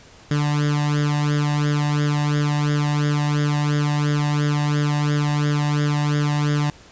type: tone with flanger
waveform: sawtooth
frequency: 147.4 Hz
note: D3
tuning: 7 cents sharp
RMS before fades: -20 dBFS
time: 0.31-6.7 s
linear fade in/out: 2 ms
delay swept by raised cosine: 0.59 to 1.1 ms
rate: 2.9 Hz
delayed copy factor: +0.85
effects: pink hiss -47 dBFS RMS until 6.91 s + resampled to 16000 Hz